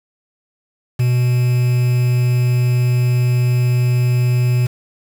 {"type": "tone with quantisation", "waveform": "triangle", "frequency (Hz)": 123.47, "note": "B2", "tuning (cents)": 0, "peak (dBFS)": -10, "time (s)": [0.99, 4.67], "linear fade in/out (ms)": 10, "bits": 5, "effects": []}